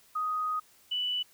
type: tone pair in turn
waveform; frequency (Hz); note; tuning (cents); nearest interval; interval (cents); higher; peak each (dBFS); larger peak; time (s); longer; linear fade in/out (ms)
sine; 1249 / 2971; D#6 / F#7; +6 / +6; octave + minor third; 1500; second; -28; neither; 0.15-0.6 / 0.91-1.23; first; 10
effects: white hiss -61 dBFS RMS until 1.33 s